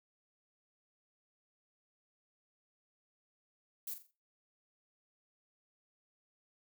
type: noise with echo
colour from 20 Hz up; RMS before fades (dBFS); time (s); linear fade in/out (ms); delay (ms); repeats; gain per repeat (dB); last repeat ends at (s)
violet; -41; 3.87-3.94; 5; 43; 4; -9; 4.112
effects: noise-tail reverb RT60 0.3 s tail -18 dB re dry